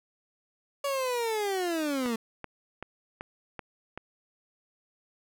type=linear sweep; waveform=30% pulse; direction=down; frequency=568 to 220.9 Hz; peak=-25 dBFS; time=0.84-2.16 s; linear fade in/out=5 ms
type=click train; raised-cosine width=0.5 ms; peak=-22 dBFS; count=6; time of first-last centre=2.06-3.976 s; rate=2.61 Hz
effects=none